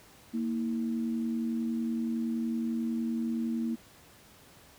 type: tone pair together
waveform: sine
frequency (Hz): 231.7 / 322.5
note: A#3 / E4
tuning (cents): -10 / -38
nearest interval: tritone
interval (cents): 572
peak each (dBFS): -29 / -37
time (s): 0.33-3.76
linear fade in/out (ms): 20
effects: pink hiss -56 dBFS RMS until 4.78 s + high-pass 60 Hz 12 dB/octave